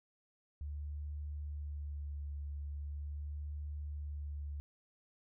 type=tone with vibrato; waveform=sine; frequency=73 Hz; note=D2; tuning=10 cents flat; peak=-39 dBFS; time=0.61-4.6 s; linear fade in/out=0 ms; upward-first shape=sine; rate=0.41 Hz; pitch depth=20 cents each way; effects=none